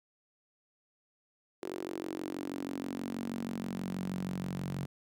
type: tone with high-pass filter sweep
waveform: sawtooth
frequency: 46.25 Hz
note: F#1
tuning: in tune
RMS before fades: -38 dBFS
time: 1.62-4.86 s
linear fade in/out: 10 ms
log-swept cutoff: 370 to 150 Hz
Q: 5
effects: none